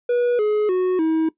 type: tone with pitch steps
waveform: triangle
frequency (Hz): 485.2 / 422.4 / 367.7 / 320.1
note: B4 / G#4 / F#4 / D#4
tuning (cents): -31 / +29 / -11 / +49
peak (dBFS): -14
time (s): 0.09-1.29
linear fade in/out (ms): 5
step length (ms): 300
effects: noise-tail reverb RT60 0.1 s tail -18 dB re dry + resampled to 8000 Hz